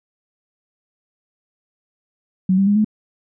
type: tone with pitch steps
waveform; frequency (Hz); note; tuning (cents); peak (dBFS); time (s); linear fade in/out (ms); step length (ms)
sine; 186.9 / 195.51 / 204.5 / 213.9; F#3 / G3 / G#3 / A3; +18 / -4 / -26 / -49; -12; 2.49-2.846; 5; 89
effects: none